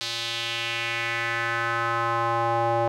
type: tone with band-pass filter sweep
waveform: square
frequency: 116.54 Hz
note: A#2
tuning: in tune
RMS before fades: -26 dBFS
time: 0.01-2.88 s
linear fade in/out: 0 ms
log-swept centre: 4200 to 700 Hz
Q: 2.5
effects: none